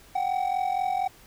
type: ring-modulated tone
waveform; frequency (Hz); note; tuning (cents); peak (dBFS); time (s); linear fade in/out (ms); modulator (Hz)
triangle; 758; F#5; +42; -19; 0.15-1.08; 5; 22.1
effects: pink hiss -53 dBFS RMS until 1.26 s